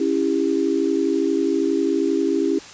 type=chord; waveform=sine; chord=C# diminished; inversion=none; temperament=equal with one note detuned; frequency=277.2 / 329.6 / 399.5 Hz; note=C#4 / E4 / G4; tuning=0 / 0 / +33 cents; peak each=-22 / -21 / -22 dBFS; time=0-2.59 s; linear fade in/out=5 ms; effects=white hiss -40 dBFS RMS until 2.73 s + resampled to 16000 Hz